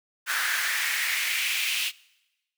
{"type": "noise with high-pass filter sweep", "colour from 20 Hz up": "pink", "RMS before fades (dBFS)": -27, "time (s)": [0.26, 1.92], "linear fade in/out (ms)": 50, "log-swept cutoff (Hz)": [1500, 2800], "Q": 3.8, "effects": ["noise-tail reverb RT60 1.0 s tail -23 dB re dry"]}